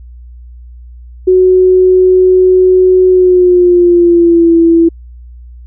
sine tone with pitch glide, 369.8 to 333.3 Hz, F#4 to E4, -1 to +19 cents, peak -3 dBFS, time 1.27-4.89 s, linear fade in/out 10 ms, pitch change -180 cents, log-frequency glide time 3.09-4.56 s, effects added 60 Hz sine -29 dBFS peak until 5.66 s

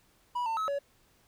triangle tone with pitch steps, 976 / 900 / 1288 / 564 Hz, B5 / A5 / E6 / C#5, -21 / +39 / -41 / +30 cents, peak -27 dBFS, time 0.35-0.79 s, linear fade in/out 10 ms, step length 110 ms, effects pink hiss -66 dBFS RMS until 1.27 s

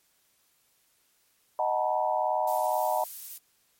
sine chord, B dominant seventh, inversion first, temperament equal with one note detuned, 622.3 / 740 / 880 / 962.4 Hz, D#5 / F#5 / A5 / B5, 0 / 0 / 0 / -45 cents, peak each -29 / -29 / -30 / -31 dBFS, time 1.59-3.04 s, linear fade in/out 2 ms
violet noise, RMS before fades -39 dBFS, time 2.47-3.38 s, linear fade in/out 5 ms
effects white hiss -68 dBFS RMS until 3.79 s + MP3 64 kbps

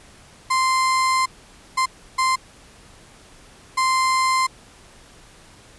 35% pulse tone bursts at uneven times, 1043 Hz, C6, 6 cents flat, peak -15 dBFS, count 4, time 0.5-1.26 / 1.77-1.86 / 2.18-2.36 / 3.77-4.47 s, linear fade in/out 10 ms, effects pink hiss -48 dBFS RMS until 5.78 s + resampled to 24000 Hz

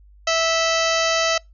harmonic tone with a mistuned harmonic, 656 Hz, E5, 9 cents flat, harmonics 1 / 2 / 3 / 4 / 5 / 6 / 7 / 8 / 9 / 10, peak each -21 / -24 / -26 / -27 / -28 / -29 / -29 / -30 / -31 / -31 dBFS, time 0.27-1.38 s, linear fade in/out 5 ms, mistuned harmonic 5, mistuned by -95 cents, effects noise-tail reverb RT60 0.2 s tail -26 dB re dry + added 50 Hz sine -46 dBFS peak until 1.53 s

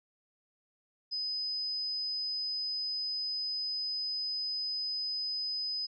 sine tone, 5020 Hz, D#8, 15 cents sharp, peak -32 dBFS, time 1.11-5.87 s, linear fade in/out 20 ms, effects none

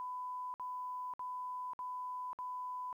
sine tone bursts, 1000 Hz, B5, 21 cents sharp, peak -39 dBFS, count 5, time 0-2.928 s, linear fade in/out 0 ms, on 540 ms, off 57 ms, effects 12-bit

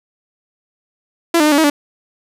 sawtooth tone with pitch steps, 336.9 / 300.7 / 304.5 / 285 / 318.8 / 289.7 Hz, E4 / D4 / D#4 / C#4 / D#4 / D4, +38 / +41 / -37 / +48 / +42 / -24 cents, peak -6 dBFS, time 1.34-1.7 s, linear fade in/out 5 ms, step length 60 ms, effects resampled to 32000 Hz + 8-bit

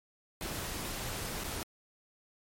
pink noise with dropouts, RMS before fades -38 dBFS, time 0.41-1.63 s, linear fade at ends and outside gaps 0 ms, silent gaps 1.437-1.443 s, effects MP3 64 kbps

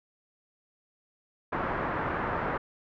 white low-pass noise, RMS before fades -31 dBFS, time 1.52-2.58 s, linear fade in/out 10 ms, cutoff 1500 Hz, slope 24 dB/octave, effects none

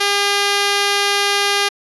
5% pulse tone, 403.7 Hz, G#4, 49 cents flat, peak -3 dBFS, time 0-1.69 s, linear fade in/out 10 ms, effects resampled to 24000 Hz

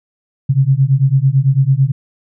sine beating tone pair, 130.81 / 139.81 Hz, C3 / C#3, 0 / +15 cents, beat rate 9 Hz, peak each -12 dBFS, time 0.49-1.92 s, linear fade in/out 10 ms, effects none

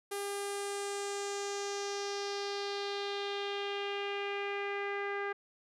sawtooth tone with low-pass filter sweep, 402 Hz, G4, 44 cents sharp, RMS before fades -37 dBFS, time 0.11-5.33 s, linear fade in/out 10 ms, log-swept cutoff 11000 to 1800 Hz, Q 3, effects none

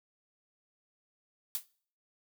blue noise with exponential decay, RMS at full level -30 dBFS, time 1.55-1.66 s, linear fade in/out 0 ms, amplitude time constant 22 ms, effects noise-tail reverb RT60 0.5 s tail -22 dB re dry

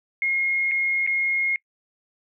sine tone with dropouts, 2149 Hz, C7, 46 cents sharp, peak -20 dBFS, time 0.22-1.56 s, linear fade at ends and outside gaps 1 ms, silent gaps 0.713-0.717 / 1.065-1.074 s, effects noise-tail reverb RT60 0.1 s tail -24 dB re dry

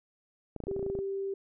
clicks, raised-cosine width 2 ms, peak -25 dBFS, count 12, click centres 0.563 / 0.603 / 0.638 / 0.67 / 0.713 / 0.764 / 0.794 / 0.828 / 0.864 / 0.9 / 0.952 / 0.989 s
sine tone, 391.5 Hz, G4, 2 cents flat, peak -31 dBFS, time 0.68-1.34 s, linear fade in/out 5 ms
effects none

